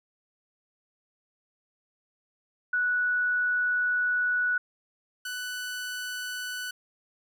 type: tone pair in turn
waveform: sine / sawtooth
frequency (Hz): 1474 / 1490.3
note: F#6 / F#6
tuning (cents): -7 / +12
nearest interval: unison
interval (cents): 19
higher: second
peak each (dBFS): -23 / -29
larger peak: first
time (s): 2.73-4.58 / 5.25-6.71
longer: first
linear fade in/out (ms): 5
effects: none